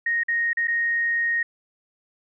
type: tone with dropouts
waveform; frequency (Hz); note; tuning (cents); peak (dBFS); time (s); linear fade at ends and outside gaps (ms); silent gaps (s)
sine; 1864.7; A#6; 0; -20; 0.06-1.43; 5; 0.235-0.283 / 0.532-0.57 / 0.673-0.68
effects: none